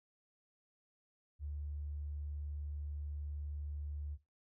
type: tone with tanh clipping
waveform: triangle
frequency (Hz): 73.42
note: D2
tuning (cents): 0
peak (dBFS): -39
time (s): 1.39-4.18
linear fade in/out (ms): 50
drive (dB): 3
effects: noise-tail reverb RT60 0.3 s tail -20 dB re dry